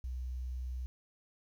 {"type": "tone with quantisation", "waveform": "sine", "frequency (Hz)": 62.9, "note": "B1", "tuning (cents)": 32, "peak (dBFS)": -36, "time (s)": [0.04, 0.86], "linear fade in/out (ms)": 0, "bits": 11, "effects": []}